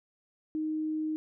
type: tone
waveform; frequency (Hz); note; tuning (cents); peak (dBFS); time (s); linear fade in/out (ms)
sine; 311.1; D#4; 0; -29; 0.55-1.16; 0
effects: none